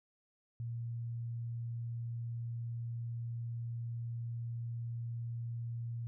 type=tone; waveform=sine; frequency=117.2 Hz; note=A#2; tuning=10 cents sharp; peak=-37 dBFS; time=0.6-6.07 s; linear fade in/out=0 ms; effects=none